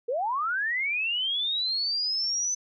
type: linear sweep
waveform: sine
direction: up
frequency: 444.3 to 6090 Hz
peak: -25 dBFS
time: 0.08-2.55 s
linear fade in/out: 10 ms
effects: none